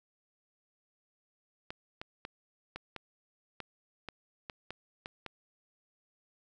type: clicks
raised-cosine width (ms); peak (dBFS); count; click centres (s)
0.3; -24; 11; 1.705 / 2.015 / 2.251 / 2.76 / 2.963 / 3.603 / 4.087 / 4.498 / 4.706 / 5.059 / 5.263
effects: none